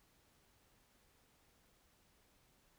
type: silence
effects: pink hiss -72 dBFS RMS until 2.78 s